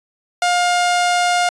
sawtooth tone, 709 Hz, F5, 26 cents sharp, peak -10 dBFS, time 0.42-1.49 s, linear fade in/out 2 ms, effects resampled to 22050 Hz

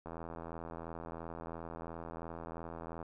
click train, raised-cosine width 1 ms, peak -30 dBFS, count 247, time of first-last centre 0.06-3.027 s, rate 82.9 Hz, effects none

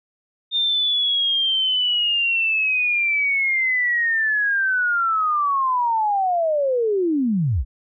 sine linear sweep, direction down, 3643 to 46.25 Hz, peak -17 dBFS, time 0.51-7.65 s, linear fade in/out 50 ms, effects none

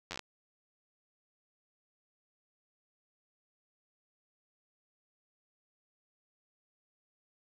slowing click train, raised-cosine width 0.2 ms, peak -21 dBFS, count 7, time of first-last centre 0.11-0.193 s, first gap 10 ms, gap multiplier 1.13, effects none

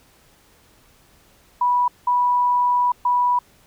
sine tone bursts at uneven times, 981 Hz, B5, 12 cents flat, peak -15 dBFS, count 3, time 1.61-1.88 / 2.07-2.92 / 3.05-3.39 s, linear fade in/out 5 ms, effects pink hiss -55 dBFS RMS until 3.66 s

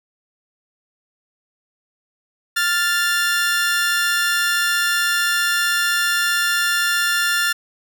sawtooth tone pair together, 1396.9 / 1760 Hz, F6 / A6, 0 / 0 cents, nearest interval major third, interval 400 cents, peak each -16 dBFS, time 2.56-7.53 s, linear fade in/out 10 ms, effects none

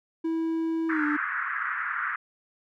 triangle tone with pitch glide, 326.1 to 297.3 Hz, E4 to D4, -19 to +21 cents, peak -23 dBFS, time 0.24-1.17 s, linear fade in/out 10 ms, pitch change -160 cents, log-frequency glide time 0.89-1.05 s
white band-pass noise, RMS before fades -30 dBFS, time 0.89-2.16 s, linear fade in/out 5 ms, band 1200 to 1800 Hz, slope 48 dB/octave
effects none

